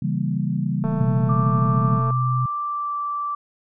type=chord; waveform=sine; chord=C# diminished seventh; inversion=none; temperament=equal; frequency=138.59 / 164.81 / 196 / 233.1 Hz; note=C#3 / E3 / G3 / Bb3; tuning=0 / 0 / 0 / 0 cents; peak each=-25 / -25 / -25 / -30 dBFS; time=0.02-2 s; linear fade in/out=5 ms
type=click train; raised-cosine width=1 ms; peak=-19 dBFS; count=282; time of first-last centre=0.84-2.106 s; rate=222 Hz
type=tone; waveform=sine; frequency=125.5 Hz; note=B2; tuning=28 cents sharp; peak=-19 dBFS; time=1-2.46 s; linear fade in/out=5 ms
type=tone with pitch glide; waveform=sine; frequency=1174.7 to 1166.6 Hz; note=D6 to D6; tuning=0 to -12 cents; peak=-23 dBFS; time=1.29-3.35 s; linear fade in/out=5 ms; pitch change=-12 cents; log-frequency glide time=2.63-2.96 s
effects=none